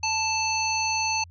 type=harmonic tone; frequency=880 Hz; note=A5; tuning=in tune; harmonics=1 / 3 / 5 / 7; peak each=-27 / -28 / -30 / -30 dBFS; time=0.03-1.24 s; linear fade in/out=5 ms; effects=added 86 Hz sine -45 dBFS peak until 1.3 s